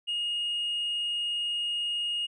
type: tone with tanh clipping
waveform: triangle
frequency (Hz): 2861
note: F7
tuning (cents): +41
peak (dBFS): -28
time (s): 0.07-2.27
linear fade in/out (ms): 20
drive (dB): 5
effects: resampled to 24000 Hz